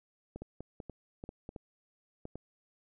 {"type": "clicks", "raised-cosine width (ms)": 2, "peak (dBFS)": -29, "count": 11, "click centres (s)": [0.36, 0.42, 0.606, 0.802, 0.897, 1.239, 1.291, 1.491, 1.562, 2.254, 2.356], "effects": []}